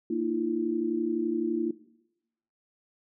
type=tone cluster; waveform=sine; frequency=231.2 / 309 / 340.8 Hz; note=A#3 / D#4 / F4; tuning=-14 / -12 / -42 cents; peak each=-31 / -32 / -29 dBFS; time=0.1-1.71 s; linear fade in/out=5 ms; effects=noise-tail reverb RT60 0.9 s tail -18 dB re dry